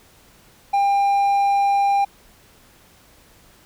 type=tone; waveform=triangle; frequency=799 Hz; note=G5; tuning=33 cents sharp; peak=-13 dBFS; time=0.73-2.05 s; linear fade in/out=10 ms; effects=pink hiss -52 dBFS RMS until 3.65 s